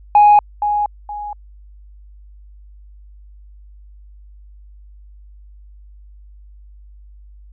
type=tone with echo; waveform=sine; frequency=830.6 Hz; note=G#5; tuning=in tune; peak=-4 dBFS; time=0.15-0.39 s; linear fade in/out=2 ms; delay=470 ms; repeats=2; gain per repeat=-10 dB; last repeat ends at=1.33 s; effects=tanh soft clip ceiling -3 dBFS + added 50 Hz sine -39 dBFS peak until 7.52 s